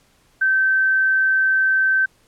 sine tone, 1547 Hz, G6, 23 cents flat, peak -14 dBFS, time 0.41-2.06 s, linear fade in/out 10 ms, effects pink hiss -58 dBFS RMS until 2.27 s + low-pass 12000 Hz 12 dB/octave

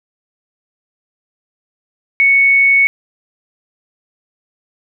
sine tone, 2217 Hz, C#7, in tune, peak -7 dBFS, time 2.2-2.87 s, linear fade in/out 0 ms, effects none

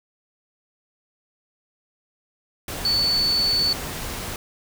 sine tone in noise, 4470 Hz, C#8, 14 cents sharp, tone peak -18 dBFS, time 2.85-3.73 s, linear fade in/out 2 ms, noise pink, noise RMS -31 dBFS, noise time 2.68-4.36 s, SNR +10 dB, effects none

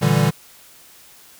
square chord, E half-diminished seventh, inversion second, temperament equal, 116.54 / 146.83 / 164.81 / 196 Hz, Bb2 / D3 / E3 / G3, 0 / 0 / 0 / 0 cents, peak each -22 / -18 / -21 / -22 dBFS, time 0.01-0.31 s, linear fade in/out 20 ms, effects white hiss -47 dBFS RMS until 1.39 s

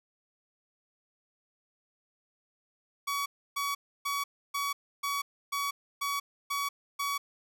sawtooth tone bursts, 1131 Hz, C#6, 34 cents sharp, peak -26 dBFS, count 9, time 3.07-7.18 s, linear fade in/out 10 ms, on 190 ms, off 300 ms, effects none

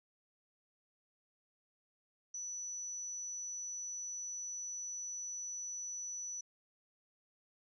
sine tone, 5940 Hz, F#8, 6 cents sharp, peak -40 dBFS, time 2.34-6.41 s, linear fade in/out 5 ms, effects none

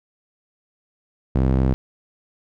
sawtooth tone with band-pass filter, 65.41 Hz, C2, in tune, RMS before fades -18 dBFS, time 1.35-1.74 s, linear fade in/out 0 ms, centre 180 Hz, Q 0.56, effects none

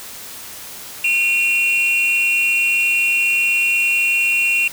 triangle tone pair together, 2431 / 2748 Hz, D#7 / F7, -41 / -29 cents, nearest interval major second, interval 212 cents, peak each -18 / -13 dBFS, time 1.04-4.68 s, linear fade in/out 5 ms, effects tanh soft clip ceiling -5 dBFS + white hiss -34 dBFS RMS until 4.72 s

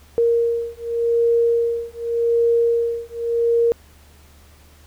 sine beating tone pair, 466.5 / 467.36 Hz, A#4 / A#4, +1 / +4 cents, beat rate 0.86 Hz, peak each -19 dBFS, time 0.18-3.72 s, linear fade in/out 0 ms, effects added 74 Hz sine -48 dBFS peak until 4.86 s + pink hiss -52 dBFS RMS until 4.86 s

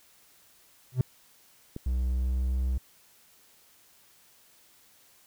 triangle tone with exponential growth, 127 Hz, B2, 49 cents sharp, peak -15 dBFS, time 0.92-1.01 s, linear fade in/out 2 ms, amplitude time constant 19 ms
click, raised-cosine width 3 ms, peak -23 dBFS, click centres 1.764 s
triangle tone with pitch glide, 62.7 to 63.91 Hz, B1 to C2, +27 to -40 cents, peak -23 dBFS, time 1.86-2.78 s, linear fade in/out 5 ms, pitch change +33 cents, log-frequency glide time 1.97-2.59 s
effects white hiss -60 dBFS RMS until 5.26 s

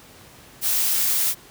blue noise, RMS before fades -21 dBFS, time 0.61-1.35 s, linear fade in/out 50 ms, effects pink hiss -47 dBFS RMS until 1.5 s + high-pass 60 Hz 12 dB/octave

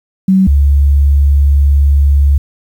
sine tone pair in turn, 190 / 70.66 Hz, F#3 / C#2, +46 / +34 cents, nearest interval octave + perfect fourth, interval 1712 cents, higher first, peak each -5 dBFS, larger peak neither, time 0.28-0.47 / 0.47-2.38 s, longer second, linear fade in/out 5 ms, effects 7-bit

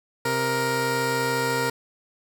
15% pulse tone pair together, 131.44 / 468.4 Hz, C3 / A#4, +8 / +8 cents, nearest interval octave + minor seventh, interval 2200 cents, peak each -22 / -17 dBFS, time 0.25-1.7 s, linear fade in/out 5 ms, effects none

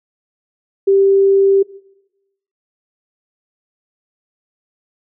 sine tone, 392 Hz, G4, in tune, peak -8 dBFS, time 0.87-1.63 s, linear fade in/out 10 ms, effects noise-tail reverb RT60 0.9 s tail -20 dB re dry

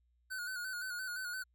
square tone with vibrato, 1480 Hz, F#6, in tune, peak -39 dBFS, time 0.3-1.44 s, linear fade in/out 20 ms, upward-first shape square, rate 5.8 Hz, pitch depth 47 cents each way, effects added 60 Hz sine -70 dBFS peak until 1.54 s

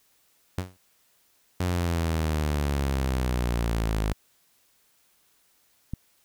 sawtooth tone with exponential decay, 91.8 Hz, F#2, 13 cents flat, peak -20 dBFS, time 0.58-0.77 s, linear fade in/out 0 ms, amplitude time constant 40 ms
sawtooth exponential sweep, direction down, 91 to 51.91 Hz, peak -20 dBFS, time 1.6-4.13 s, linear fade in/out 5 ms
click, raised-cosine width 5 ms, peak -18 dBFS, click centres 5.936 s
effects white hiss -65 dBFS RMS until 6.24 s

